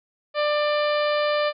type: harmonic tone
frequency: 594 Hz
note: D5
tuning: 20 cents sharp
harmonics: 1 / 2 / 3 / 4 / 5 / 6 / 7 / 8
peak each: -21 / -27 / -31 / -33 / -35 / -37 / -38 / -39 dBFS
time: 0.34-1.53 s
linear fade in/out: 50 ms
effects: none